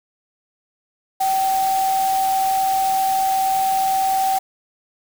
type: tone in noise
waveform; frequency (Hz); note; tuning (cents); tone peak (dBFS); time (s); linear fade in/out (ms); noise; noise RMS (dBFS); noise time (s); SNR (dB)
sine; 769; G5; -33; -16; 1.2-4.39; 10; white; -30; 1.2-4.39; +11
effects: none